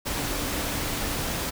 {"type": "tone in noise", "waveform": "sine", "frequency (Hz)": 288.1, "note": "D4", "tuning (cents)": -33, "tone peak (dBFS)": -38, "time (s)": [0.15, 1.18], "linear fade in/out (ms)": 20, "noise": "pink", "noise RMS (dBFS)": -29, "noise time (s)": [0.05, 1.51], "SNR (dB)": -12, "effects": []}